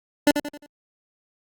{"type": "tone with echo", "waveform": "25% pulse", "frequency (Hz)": 292.5, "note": "D4", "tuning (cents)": -7, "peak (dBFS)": -9, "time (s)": [0.27, 0.31], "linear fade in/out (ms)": 2, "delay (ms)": 88, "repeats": 4, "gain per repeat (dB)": -8, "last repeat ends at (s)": 0.662, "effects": ["Opus 48 kbps"]}